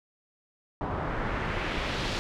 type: noise with low-pass filter sweep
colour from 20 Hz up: pink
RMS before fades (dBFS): -31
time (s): 0.81-2.19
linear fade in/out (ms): 0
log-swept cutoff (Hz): 1000 to 4400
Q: 1.3
effects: none